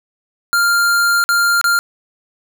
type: tone with dropouts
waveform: square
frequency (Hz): 1396.9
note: F6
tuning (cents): 0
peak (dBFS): -12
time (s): 0.53-1.79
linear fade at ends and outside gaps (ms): 0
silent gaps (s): 1.24-1.29 / 1.613-1.642
effects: none